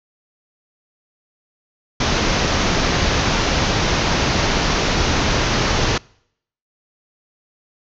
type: low-pass noise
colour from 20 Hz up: pink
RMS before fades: -18 dBFS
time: 2-5.98 s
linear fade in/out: 5 ms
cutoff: 6500 Hz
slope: 96 dB/octave
effects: noise-tail reverb RT60 0.7 s tail -26 dB re dry